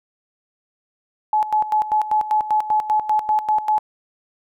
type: tone with tremolo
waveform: sine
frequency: 855 Hz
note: A5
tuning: 50 cents flat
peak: -14 dBFS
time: 1.33-3.79 s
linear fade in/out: 2 ms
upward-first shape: square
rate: 5.1 Hz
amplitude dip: 75%
effects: none